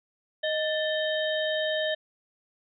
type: harmonic tone with a mistuned harmonic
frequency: 622.3 Hz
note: D#5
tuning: in tune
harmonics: 1 / 3 / 5 / 6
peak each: -27 / -32 / -34 / -35 dBFS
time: 0.43-1.95 s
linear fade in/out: 10 ms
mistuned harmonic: 3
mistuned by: -93 cents
effects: none